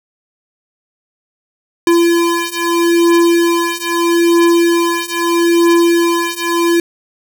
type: beating tone pair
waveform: square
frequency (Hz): 339.8 / 340.58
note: F4 / F4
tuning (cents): -47 / -43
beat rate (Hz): 0.78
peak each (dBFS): -14 / -13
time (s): 1.87-6.8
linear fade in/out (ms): 2
effects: none